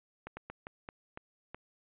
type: slowing click train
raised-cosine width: 0.5 ms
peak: -27 dBFS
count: 7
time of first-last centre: 0.27-1.546 s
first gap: 100 ms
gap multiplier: 1.3
effects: resampled to 8000 Hz